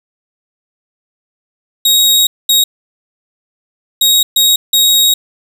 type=tone bursts at uneven times; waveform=sawtooth; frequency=3781 Hz; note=A#7; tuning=24 cents sharp; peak=-4 dBFS; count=5; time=1.85-2.27 / 2.49-2.64 / 4.01-4.23 / 4.36-4.56 / 4.73-5.14 s; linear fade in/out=5 ms; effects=none